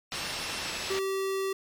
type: tone with pitch glide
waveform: 15% pulse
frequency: 2701 to 2621 Hz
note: E7 to E7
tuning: +42 to -11 cents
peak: -33 dBFS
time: 0.11-0.95 s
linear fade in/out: 50 ms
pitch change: -53 cents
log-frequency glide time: 0.61-0.74 s
type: low-pass noise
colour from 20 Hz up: white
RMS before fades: -36 dBFS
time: 0.12-0.99 s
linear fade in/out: 0 ms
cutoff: 5400 Hz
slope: 24 dB/octave
type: tone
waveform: square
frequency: 386.4 Hz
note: G4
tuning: 25 cents flat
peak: -29 dBFS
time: 0.9-1.53 s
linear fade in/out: 5 ms
effects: none